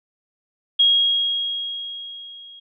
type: tone with level ramp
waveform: sine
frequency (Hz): 3281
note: G#7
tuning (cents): -22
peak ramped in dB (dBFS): -11 to -40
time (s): 0.79-2.6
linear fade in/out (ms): 10
effects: none